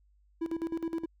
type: tone with tremolo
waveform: triangle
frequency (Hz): 329.6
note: E4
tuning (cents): 0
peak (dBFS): -27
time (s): 0.41-1.06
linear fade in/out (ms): 10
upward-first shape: square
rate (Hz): 9.6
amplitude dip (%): 80
effects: added 50 Hz sine -62 dBFS peak until 1.2 s